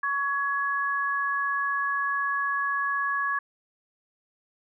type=tone pair together; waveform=sine; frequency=1121 / 1679.6 Hz; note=C#6 / G#6; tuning=+19 / +19 cents; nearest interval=perfect fifth; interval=700 cents; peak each=-27 dBFS; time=0.03-3.39 s; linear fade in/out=5 ms; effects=none